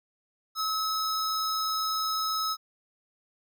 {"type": "tone pair together", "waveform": "square", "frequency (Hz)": [1289, 5156], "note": ["E6", "E8"], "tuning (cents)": [-39, -39], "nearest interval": "2 octaves", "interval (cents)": 2400, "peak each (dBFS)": [-29, -33], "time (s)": [0.55, 2.57], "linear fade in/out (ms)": 50, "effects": []}